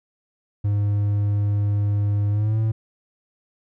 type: tone with pitch glide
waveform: triangle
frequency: 102.5 to 110.49 Hz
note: G#2 to A2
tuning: -22 to +8 cents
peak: -16 dBFS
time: 0.64-2.72 s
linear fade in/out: 10 ms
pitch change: +130 cents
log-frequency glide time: 2.3-2.59 s
effects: none